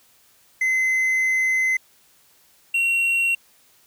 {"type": "tone pair in turn", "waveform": "triangle", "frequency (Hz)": [2051, 2738], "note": ["C7", "F7"], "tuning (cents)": [-35, -35], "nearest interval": "perfect fourth", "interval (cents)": 500, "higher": "second", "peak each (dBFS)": [-16, -16], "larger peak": "neither", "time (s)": [[0.61, 1.77], [2.74, 3.35]], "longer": "first", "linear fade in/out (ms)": 5, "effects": ["white hiss -57 dBFS RMS until 3.86 s"]}